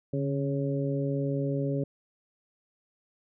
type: harmonic tone with a mistuned harmonic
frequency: 138.59 Hz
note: C#3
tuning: in tune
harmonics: 1 / 2 / 3 / 4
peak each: -29 / -32 / -34 / -35 dBFS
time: 0.13-1.84 s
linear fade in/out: 5 ms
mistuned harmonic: 1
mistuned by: +51 cents
effects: none